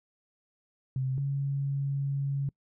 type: tone pair in turn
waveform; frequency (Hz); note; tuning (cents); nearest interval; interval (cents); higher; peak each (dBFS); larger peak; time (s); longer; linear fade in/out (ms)
sine; 131.3 / 139.11; C3 / C#3; +6 / +6; minor second; 100; second; -27; neither; 0.96-1.18 / 1.18-2.49; second; 2
effects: noise-tail reverb RT60 0.1 s tail -26 dB re dry